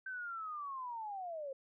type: linear sweep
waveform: sine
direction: down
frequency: 1555 to 523.3 Hz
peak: -40 dBFS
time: 0.06-1.53 s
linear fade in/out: 5 ms
effects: none